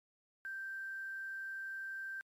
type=tone with quantisation; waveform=sine; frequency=1568 Hz; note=G6; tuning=in tune; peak=-40 dBFS; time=0.45-2.21 s; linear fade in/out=0 ms; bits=11; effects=MP3 64 kbps